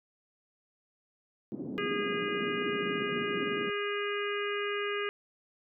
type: band-pass noise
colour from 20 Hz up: white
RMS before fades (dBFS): -38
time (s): 1.52-3.7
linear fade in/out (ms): 0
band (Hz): 180 to 330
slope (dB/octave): 24
type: harmonic tone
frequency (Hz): 409.1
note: G#4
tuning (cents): -26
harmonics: 1 / 3 / 4 / 5 / 6 / 7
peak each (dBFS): -33 / -38 / -39 / -40 / -41 / -41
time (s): 1.78-5.09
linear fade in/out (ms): 0
effects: none